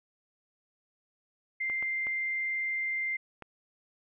sine tone, 2093 Hz, C7, in tune, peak -29 dBFS, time 1.6-3.17 s, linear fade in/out 10 ms
clicks, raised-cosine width 0.5 ms, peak -28 dBFS, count 4, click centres 1.699 / 1.826 / 2.069 / 3.423 s
effects none

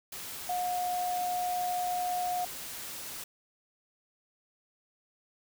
sine tone in noise, 720 Hz, F#5, 47 cents flat, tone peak -29 dBFS, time 0.49-2.45 s, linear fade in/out 5 ms, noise white, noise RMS -41 dBFS, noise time 0.12-3.24 s, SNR +9 dB, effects none

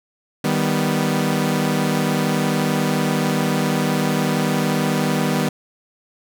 sawtooth chord, Eb augmented, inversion none, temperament equal, 155.56 / 196 / 246.9 Hz, Eb3 / G3 / B3, 0 / 0 / 0 cents, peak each -18 dBFS, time 0.44-5.49 s, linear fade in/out 5 ms, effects none

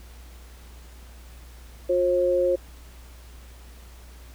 sine tone pair together, 357.7 / 536 Hz, F4 / C5, +41 / +42 cents, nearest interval perfect fifth, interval 701 cents, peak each -24 / -20 dBFS, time 1.89-2.56 s, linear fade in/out 10 ms, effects added 60 Hz sine -43 dBFS peak until 4.34 s + pink hiss -52 dBFS RMS until 4.34 s

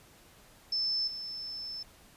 sine tone with level steps, 5274 Hz, E8, in tune, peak -28 / -37 dBFS, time 0.72-1.83 s, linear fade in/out 5 ms, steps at 1.07 s, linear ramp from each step 10 ms, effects pink hiss -58 dBFS RMS until 2.16 s + resampled to 32000 Hz

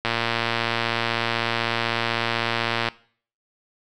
click train, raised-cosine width 0.3 ms, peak -6 dBFS, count 330, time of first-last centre 0.05-2.886 s, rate 116 Hz, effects noise-tail reverb RT60 0.5 s tail -20 dB re dry

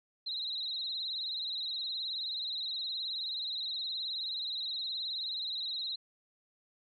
sine tone with vibrato, 3951 Hz, B7, in tune, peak -34 dBFS, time 0.26-5.96 s, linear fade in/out 10 ms, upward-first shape sine, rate 19 Hz, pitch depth 86 cents each way, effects none

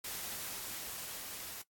white noise with level ramp, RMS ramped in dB -41 to -45 dBFS, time 0.04-1.62 s, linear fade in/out 5 ms, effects noise-tail reverb RT60 0.1 s tail -18 dB re dry + AAC 64 kbps

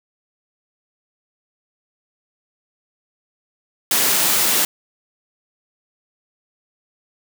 white high-pass noise, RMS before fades -17 dBFS, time 3.91-4.65 s, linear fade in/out 2 ms, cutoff 150 Hz, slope 24 dB/octave, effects none

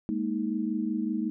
sine chord, Ab suspended second, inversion none, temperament equal with one note detuned, 207.7 / 233.1 / 314.6 Hz, Ab3 / Bb3 / Eb4, 0 / 0 / +19 cents, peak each -31 dBFS, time 0.09-1.3 s, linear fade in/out 0 ms, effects none

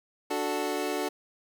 25% pulse chord, D major, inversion none, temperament equal, 293.7 / 370 / 440 Hz, D4 / F#4 / A4, 0 / 0 / 0 cents, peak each -29 dBFS, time 0.3-1.09 s, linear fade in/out 10 ms, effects none

